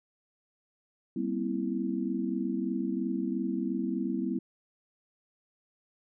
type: chord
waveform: sine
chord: C dominant seventh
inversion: second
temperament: equal with one note detuned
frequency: 196 / 238.5 / 261.6 / 329.6 Hz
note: G3 / Bb3 / C4 / E4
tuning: 0 / +40 / 0 / 0 cents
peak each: -34 dBFS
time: 1.16-4.39 s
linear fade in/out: 5 ms
effects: none